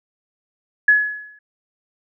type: tone with exponential decay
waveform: sine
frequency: 1695 Hz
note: G#6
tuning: 35 cents sharp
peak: -7 dBFS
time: 0.88-1.39 s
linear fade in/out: 5 ms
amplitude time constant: 110 ms
effects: none